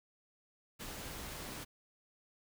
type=noise; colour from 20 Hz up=pink; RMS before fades=-45 dBFS; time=0.79-1.65 s; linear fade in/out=20 ms; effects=none